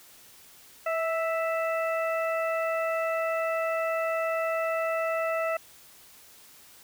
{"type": "harmonic tone with a mistuned harmonic", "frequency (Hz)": 659.3, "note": "E5", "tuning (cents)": 0, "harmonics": [1, 2, 3, 4], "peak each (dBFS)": [-27, -32, -36, -38], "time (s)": [0.86, 5.57], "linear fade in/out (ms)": 5, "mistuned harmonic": 1, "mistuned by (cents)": -23, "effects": ["white hiss -53 dBFS RMS until 6.83 s"]}